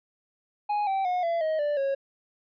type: tone with pitch steps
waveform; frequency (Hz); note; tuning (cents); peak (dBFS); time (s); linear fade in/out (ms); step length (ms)
triangle; 830.6 / 775 / 723.1 / 674.7 / 629.5 / 587.3 / 548; G#5 / G5 / F#5 / E5 / D#5 / D5 / C#5; 0 / -20 / -40 / +40 / +20 / 0 / -20; -22; 0.69-1.95; 10; 180
effects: resampled to 11025 Hz